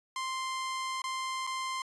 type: tone with dropouts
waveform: sawtooth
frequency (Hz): 1046.5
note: C6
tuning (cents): 0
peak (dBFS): -29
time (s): 0.16-1.82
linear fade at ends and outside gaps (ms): 2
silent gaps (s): 1.019-1.04 / 1.468-1.473
effects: resampled to 22050 Hz